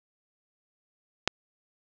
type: click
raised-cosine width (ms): 0.2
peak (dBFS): -4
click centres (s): 1.276
effects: low-pass 6000 Hz 12 dB/octave